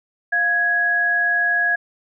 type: tone pair together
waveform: sine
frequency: 698.5 / 1664.6 Hz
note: F5 / G#6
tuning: 0 / +4 cents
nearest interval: octave + minor third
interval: 1504 cents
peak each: -26 / -16 dBFS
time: 0.32-1.76 s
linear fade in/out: 10 ms
effects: none